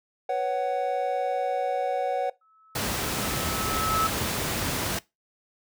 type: chord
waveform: triangle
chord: B suspended second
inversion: none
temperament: equal with one note detuned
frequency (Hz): 493.9 / 554.4 / 746.9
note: B4 / C#5 / F#5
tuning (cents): 0 / 0 / +16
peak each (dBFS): -29 / -27 / -25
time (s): 0.29-2.3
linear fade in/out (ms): 5
type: tone with exponential growth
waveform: sine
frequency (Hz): 1300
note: E6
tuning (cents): -24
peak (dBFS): -21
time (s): 2.41-4.07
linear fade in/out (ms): 5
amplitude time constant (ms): 360
type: noise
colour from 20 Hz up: pink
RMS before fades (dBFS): -28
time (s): 2.75-4.99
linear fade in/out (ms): 5
effects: noise-tail reverb RT60 0.2 s tail -20 dB re dry + high-pass 60 Hz 12 dB/octave